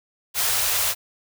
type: band-stop noise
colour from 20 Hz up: white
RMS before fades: -22 dBFS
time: 0.34-0.95 s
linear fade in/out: 50 ms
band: 120 to 480 Hz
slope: 24 dB/octave
effects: none